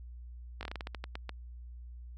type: slowing click train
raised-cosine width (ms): 0.3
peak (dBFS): -23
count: 12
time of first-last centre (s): 0.61-1.293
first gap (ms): 19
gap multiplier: 1.22
effects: added 60 Hz sine -44 dBFS peak until 2.17 s